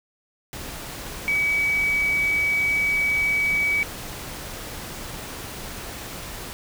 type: tone in noise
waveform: sine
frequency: 2276 Hz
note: C#7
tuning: 45 cents sharp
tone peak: -19 dBFS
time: 1.28-3.83 s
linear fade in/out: 0 ms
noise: pink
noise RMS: -35 dBFS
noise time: 0.53-6.53 s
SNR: +13 dB
effects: none